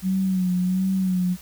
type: tone with vibrato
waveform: sine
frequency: 185.5 Hz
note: F#3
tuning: 5 cents sharp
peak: -19 dBFS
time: 0.02-1.37 s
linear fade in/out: 50 ms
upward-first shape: sine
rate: 1.4 Hz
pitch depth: 48 cents each way
effects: added 60 Hz sine -49 dBFS peak until 1.41 s + white hiss -46 dBFS RMS until 1.41 s